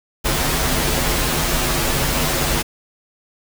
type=noise with comb filter; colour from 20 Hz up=pink; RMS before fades=-19 dBFS; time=0.24-2.63 s; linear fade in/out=20 ms; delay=10 ms; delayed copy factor=-0.85; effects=none